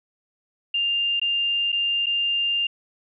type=tone with dropouts; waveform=sine; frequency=2799 Hz; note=F7; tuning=3 cents sharp; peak=-20 dBFS; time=0.74-2.67 s; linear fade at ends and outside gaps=5 ms; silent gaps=1.198-1.215 / 1.72-1.726 / 2.06-2.066 s; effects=none